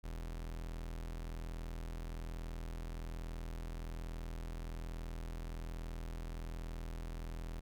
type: tone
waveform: 40% pulse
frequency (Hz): 41.18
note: E1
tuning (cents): -1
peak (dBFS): -40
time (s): 0.03-7.61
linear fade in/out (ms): 20
effects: none